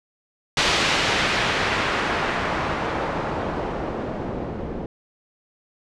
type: noise with low-pass filter sweep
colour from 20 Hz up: white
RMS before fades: -24 dBFS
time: 0.57-4.86 s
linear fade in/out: 2 ms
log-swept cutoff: 4100 to 380 Hz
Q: 0.8
effects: low-pass 8000 Hz 12 dB/octave